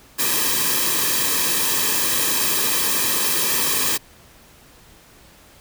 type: noise with comb filter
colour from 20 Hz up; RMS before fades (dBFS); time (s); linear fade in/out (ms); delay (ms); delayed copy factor
white; -20; 0.18-3.98; 20; 1.4; -0.75
effects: pink hiss -49 dBFS RMS until 5.6 s